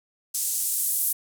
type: noise with band-pass filter sweep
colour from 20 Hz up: violet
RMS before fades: -26 dBFS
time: 0.34-1.13 s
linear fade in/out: 10 ms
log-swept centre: 7000 to 11000 Hz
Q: 1.2
effects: none